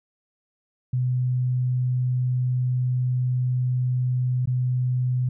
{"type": "tone with dropouts", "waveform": "sine", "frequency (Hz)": 126, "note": "B2", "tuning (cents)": 35, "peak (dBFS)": -20, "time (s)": [0.93, 5.29], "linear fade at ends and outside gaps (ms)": 5, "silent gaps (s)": [4.458, 4.473], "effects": []}